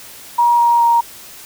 sine tone with pitch steps, 951 / 943.9 / 936.8 Hz, A#5 / A#5 / A#5, +34 / +21 / +8 cents, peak -9 dBFS, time 0.38-1.01 s, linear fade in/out 10 ms, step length 210 ms, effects white hiss -37 dBFS RMS until 1.45 s

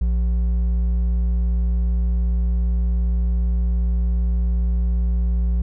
sine tone with hard clipping, 58.7 Hz, A#1, 13 cents sharp, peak -18 dBFS, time 0.01-5.62 s, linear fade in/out 5 ms, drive 5 dB, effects none

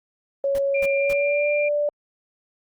sine tone with pitch glide, 554.4 to 587.4 Hz, C#5 to D5, 0 to 0 cents, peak -19 dBFS, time 0.44-1.89 s, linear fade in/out 2 ms, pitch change +100 cents, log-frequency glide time 0.96-1.48 s
pink noise bursts, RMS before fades -36 dBFS, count 3, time 0.55-1.129 s, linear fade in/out 0 ms, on 33 ms, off 240 ms
sine tone, 2384 Hz, D7, 25 cents sharp, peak -25 dBFS, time 0.74-1.69 s, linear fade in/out 10 ms
effects Opus 24 kbps

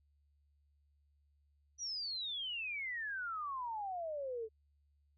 sine exponential sweep, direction down, 5950 to 428.3 Hz, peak -38 dBFS, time 1.78-4.49 s, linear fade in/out 50 ms, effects added 72 Hz sine -70 dBFS peak until 5.17 s

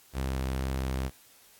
sawtooth tone with vibrato, 65.8 Hz, C2, 10 cents sharp, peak -25 dBFS, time 0.13-1.11 s, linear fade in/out 50 ms, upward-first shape sine, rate 2.2 Hz, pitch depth 11 cents each way, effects white hiss -58 dBFS RMS until 1.59 s + AAC 64 kbps

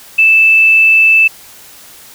sine tone, 2637 Hz, E7, in tune, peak -4 dBFS, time 0.18-1.28 s, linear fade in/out 10 ms, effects white hiss -37 dBFS RMS until 2.14 s

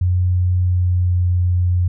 sine tone with pitch glide, 90.3 to 89.26 Hz, F#2 to F2, -42 to +38 cents, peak -13 dBFS, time 0.01-1.88 s, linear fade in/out 5 ms, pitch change -20 cents, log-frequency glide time 0.65-1.21 s, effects none

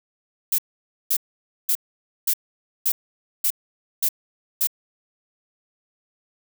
violet noise bursts, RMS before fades -20 dBFS, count 8, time 0.52-4.672 s, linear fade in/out 5 ms, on 64 ms, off 520 ms, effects none

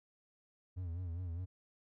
triangle tone with vibrato, 87.31 Hz, F2, in tune, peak -36 dBFS, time 0.76-1.46 s, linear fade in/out 20 ms, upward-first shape sine, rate 4.9 Hz, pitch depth 100 cents each way, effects none

